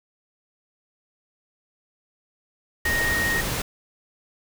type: tone in noise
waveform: sine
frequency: 1864.7 Hz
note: A#6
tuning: in tune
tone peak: -22 dBFS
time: 2.85-3.41 s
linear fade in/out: 5 ms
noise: pink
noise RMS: -27 dBFS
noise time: 2.85-3.62 s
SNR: +2 dB
effects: none